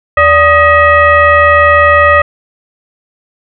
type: tone with frequency modulation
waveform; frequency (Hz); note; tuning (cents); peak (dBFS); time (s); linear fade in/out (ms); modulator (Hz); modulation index
sine; 1244.5; D#6; 0; -3; 0.17-2.22; 5; 663; 1.3
effects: none